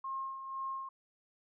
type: tone with tremolo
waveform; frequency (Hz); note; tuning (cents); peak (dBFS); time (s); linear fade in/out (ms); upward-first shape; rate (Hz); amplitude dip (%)
sine; 1071; C6; +40; -35; 0.04-0.89; 5; sine; 2; 55
effects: none

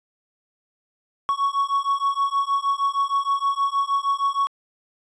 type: beating tone pair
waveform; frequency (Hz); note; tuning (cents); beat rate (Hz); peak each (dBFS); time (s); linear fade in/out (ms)
triangle; 1108.7 / 1115.1; C#6 / C#6; 0 / +10; 6.4; -21; 1.29-4.47; 0
effects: resampled to 22050 Hz

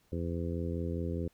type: harmonic tone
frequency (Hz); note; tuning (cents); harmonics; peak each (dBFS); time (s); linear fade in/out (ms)
84.8; E2; +50; 1 / 2 / 3 / 4 / 5 / 6; -35 / -38 / -40 / -41 / -42 / -43; 0.12-1.28; 5
effects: pink hiss -70 dBFS RMS until 1.33 s

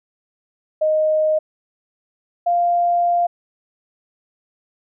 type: tone pair in turn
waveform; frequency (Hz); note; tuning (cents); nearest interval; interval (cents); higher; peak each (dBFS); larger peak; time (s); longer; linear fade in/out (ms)
sine; 621 / 697; D#5 / F5; -3 / -4; major second; 199; second; -14; neither; 0.81-1.39 / 2.46-3.27; second; 10
effects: none

